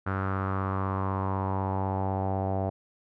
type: tone with low-pass filter sweep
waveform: sawtooth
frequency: 96 Hz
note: G2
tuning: 36 cents flat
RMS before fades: -29 dBFS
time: 0.06-2.7 s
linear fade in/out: 10 ms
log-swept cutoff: 1400 to 700 Hz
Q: 4.7
effects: none